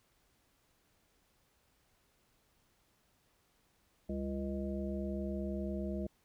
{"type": "harmonic tone with a mistuned harmonic", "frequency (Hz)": 68.9, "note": "C#2", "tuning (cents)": -10, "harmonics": [1, 3, 5, 7, 9], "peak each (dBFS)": [-41, -38, -42, -49, -44], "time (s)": [4.09, 6.07], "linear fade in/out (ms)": 5, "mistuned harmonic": 3, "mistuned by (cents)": -65, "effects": ["pink hiss -73 dBFS RMS until 6.24 s"]}